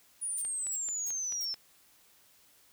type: exponential sweep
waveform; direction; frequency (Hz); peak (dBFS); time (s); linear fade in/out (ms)
sine; down; 9780 to 5274; -32; 0.21-1.55; 20
type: noise bursts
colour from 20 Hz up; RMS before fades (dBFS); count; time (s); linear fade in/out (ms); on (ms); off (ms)
violet; -43; 4; 0.37-1.456; 10; 54; 290
type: click train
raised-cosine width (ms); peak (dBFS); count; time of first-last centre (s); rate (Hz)
0.2; -30; 6; 0.45-1.542; 4.58
effects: white hiss -63 dBFS RMS until 2.72 s